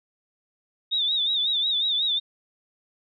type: tone with vibrato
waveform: sine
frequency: 3657 Hz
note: A#7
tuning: 34 cents flat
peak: -21 dBFS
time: 0.91-2.2 s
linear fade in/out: 20 ms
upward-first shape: sine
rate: 5.5 Hz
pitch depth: 94 cents each way
effects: none